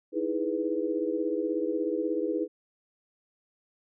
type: chord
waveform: sine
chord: E major seventh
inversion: third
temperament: equal with one note detuned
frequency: 313.1 / 329.6 / 415.3 / 493.9 Hz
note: D#4 / E4 / G#4 / B4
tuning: +11 / 0 / 0 / 0 cents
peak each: -32 dBFS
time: 0.12-2.48 s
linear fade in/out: 50 ms
effects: none